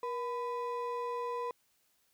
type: ring-modulated tone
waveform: triangle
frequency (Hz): 740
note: F#5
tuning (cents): 0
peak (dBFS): -29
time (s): 0.03-1.51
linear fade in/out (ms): 2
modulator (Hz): 262
effects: white hiss -73 dBFS RMS until 2.13 s